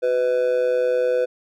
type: tone with amplitude modulation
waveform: triangle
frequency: 500 Hz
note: B4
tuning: 21 cents sharp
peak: -12 dBFS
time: 0.02-1.26 s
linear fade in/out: 20 ms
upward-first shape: sine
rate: 130 Hz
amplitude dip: 70%
effects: none